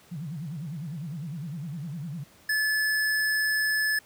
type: tone with vibrato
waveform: sine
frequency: 155.56 Hz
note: D#3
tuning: in tune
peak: -32 dBFS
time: 0.11-2.24 s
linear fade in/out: 10 ms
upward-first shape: sine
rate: 9.9 Hz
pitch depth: 240 cents each way
type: tone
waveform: square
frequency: 1727 Hz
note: A6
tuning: 33 cents flat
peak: -24 dBFS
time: 2.49-3.99 s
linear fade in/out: 5 ms
effects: pink hiss -56 dBFS RMS until 4.05 s + high-pass 80 Hz 12 dB/octave